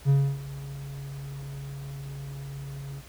triangle tone with ADSR envelope, 138.59 Hz, C#3, in tune, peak -14 dBFS, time 0.05-3.03 s, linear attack 45 ms, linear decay 280 ms, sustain -19 dB, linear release 48 ms, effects added 60 Hz sine -48 dBFS peak until 3.08 s + pink hiss -50 dBFS RMS until 3.08 s

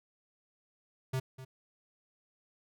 square tone with echo, 130.81 Hz, C3, in tune, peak -31 dBFS, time 1.13-1.2 s, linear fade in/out 10 ms, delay 250 ms, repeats 1, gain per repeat -14 dB, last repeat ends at 1.45 s, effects none

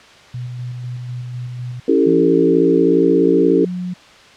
sine tone with tremolo, 123.47 Hz, B2, in tune, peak -23 dBFS, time 0.34-1.8 s, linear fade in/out 5 ms, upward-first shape square, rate 4 Hz, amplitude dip 25%
sine chord, A dominant seventh, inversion first, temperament equal with one note detuned, 277.2 / 329.6 / 392 / 448.7 Hz, C#4 / E4 / G4 / A4, 0 / 0 / 0 / +34 cents, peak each -16 dBFS, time 1.88-3.65 s, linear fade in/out 5 ms
sine tone with pitch glide, 170 to 180.11 Hz, F3 to F#3, -46 to -46 cents, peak -21 dBFS, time 2.06-3.94 s, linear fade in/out 10 ms, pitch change +100 cents, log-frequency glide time 2.32-3.49 s
effects white hiss -43 dBFS RMS until 4.36 s + low-pass 4000 Hz 12 dB/octave

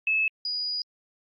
sine tone pair in turn, 2600 / 4908 Hz, E7 / D#8, -24 / -25 cents, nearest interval major seventh, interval 1099 cents, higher second, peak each -21 / -27 dBFS, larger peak first, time 0.07-0.28 / 0.45-0.82 s, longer second, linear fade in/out 2 ms, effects Opus 48 kbps

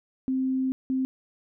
sine tone bursts at uneven times, 261.6 Hz, C4, in tune, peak -23 dBFS, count 2, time 0.28-0.72 / 0.9-1.05 s, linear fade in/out 0 ms, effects none

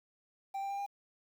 triangle tone with pitch steps, 784 / 790.4 / 796.8 / 803.3 Hz, G5 / G5 / G5 / G5, 0 / +14 / +28 / +42 cents, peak -33 dBFS, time 0.54-0.864 s, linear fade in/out 10 ms, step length 81 ms, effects 10-bit

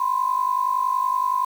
sine tone pair together, 999 / 1049.7 Hz, B5 / C6, +20 / +5 cents, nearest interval minor second, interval 85 cents, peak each -22 dBFS, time 0-1.45 s, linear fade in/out 5 ms, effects 7-bit

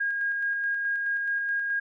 sine tone with tremolo, 1628 Hz, G#6, 35 cents flat, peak -24 dBFS, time 0-1.8 s, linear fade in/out 10 ms, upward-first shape square, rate 4.7 Hz, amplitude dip 25%, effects none

